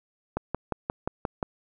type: click train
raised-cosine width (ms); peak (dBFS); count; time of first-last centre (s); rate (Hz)
1; -13; 7; 0.37-1.428; 5.67
effects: none